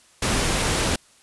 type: noise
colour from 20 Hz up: pink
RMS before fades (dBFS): -22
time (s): 0.22-0.96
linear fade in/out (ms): 5
effects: white hiss -55 dBFS RMS until 1.22 s + resampled to 24000 Hz